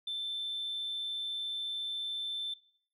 sine tone, 3543 Hz, A7, 11 cents sharp, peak -32 dBFS, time 0.07-2.54 s, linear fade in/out 5 ms, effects noise-tail reverb RT60 0.5 s tail -17 dB re dry + tanh soft clip ceiling -31 dBFS

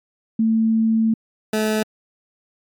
sine / 20% pulse tone pair in turn, 223.2 / 216.2 Hz, A3 / A3, +25 / -30 cents, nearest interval minor second, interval 55 cents, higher first, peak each -14 / -13 dBFS, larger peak second, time 0.39-1.14 / 1.53-1.83 s, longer first, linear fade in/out 5 ms, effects MP3 96 kbps

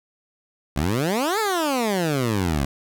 15% pulse exponential two-way sweep, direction up then down, 65.41 to 454.5 to 65.41 Hz, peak -14 dBFS, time 0.76-2.65 s, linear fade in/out 5 ms, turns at 1.39 s, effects none

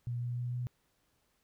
sine tone with pitch steps, 120.5 / 121.41 / 122.32 / 123.25 Hz, B2 / B2 / B2 / B2, -42 / -29 / -16 / -3 cents, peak -33 dBFS, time 0.07-0.67 s, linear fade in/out 0 ms, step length 150 ms, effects pink hiss -75 dBFS RMS until 1.43 s

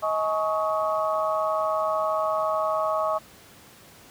harmonic tone with a mistuned harmonic, 211 Hz, G#3, 28 cents sharp, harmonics 3 / 4 / 5 / 6, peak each -25 / -32 / -27 / -31 dBFS, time 0.02-3.19 s, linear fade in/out 20 ms, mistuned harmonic 5, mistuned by +87 cents, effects pink hiss -50 dBFS RMS until 4.1 s + high-pass 80 Hz 12 dB/octave

